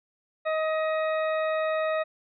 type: harmonic tone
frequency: 630 Hz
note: D#5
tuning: 21 cents sharp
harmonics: 1 / 2 / 3 / 4 / 6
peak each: -25 / -32 / -35 / -40 / -45 dBFS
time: 0.45-2.04 s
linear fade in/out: 20 ms
effects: none